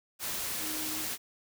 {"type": "tone in noise", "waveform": "sine", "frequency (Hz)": 311.1, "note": "D#4", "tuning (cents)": 0, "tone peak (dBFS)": -41, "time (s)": [0.59, 1.07], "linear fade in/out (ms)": 50, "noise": "white", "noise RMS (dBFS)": -35, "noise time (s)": [0.19, 1.18], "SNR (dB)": -9, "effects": []}